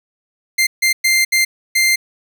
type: tone bursts at uneven times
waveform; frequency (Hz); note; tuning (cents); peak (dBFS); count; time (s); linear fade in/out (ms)
sawtooth; 2093; C7; 0; -8; 5; 0.58-0.67 / 0.82-0.93 / 1.04-1.25 / 1.32-1.45 / 1.75-1.96; 10
effects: none